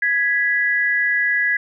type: tone pair together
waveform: sine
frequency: 1664.9 / 1971 Hz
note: G#6 / B6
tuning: +4 / -4 cents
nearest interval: minor third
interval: 292 cents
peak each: -18 / -19 dBFS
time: 0.02-1.57 s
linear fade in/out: 5 ms
effects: none